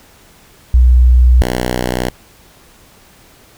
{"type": "tone pair in turn", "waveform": ["sine", "5% pulse"], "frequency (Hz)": [61.74, 61.74], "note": ["B1", "B1"], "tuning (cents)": [0, 0], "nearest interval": "unison", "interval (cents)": 0, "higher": "neither", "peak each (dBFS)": -4, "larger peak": "neither", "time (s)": [[0.74, 1.42], [1.42, 2.1]], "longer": "neither", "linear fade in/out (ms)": 0, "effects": ["pink hiss -45 dBFS RMS until 3.57 s"]}